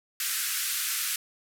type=band-pass noise; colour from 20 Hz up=white; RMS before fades=-30 dBFS; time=0.2-1.16 s; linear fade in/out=2 ms; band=1300 to 15000 Hz; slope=48 dB/octave; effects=none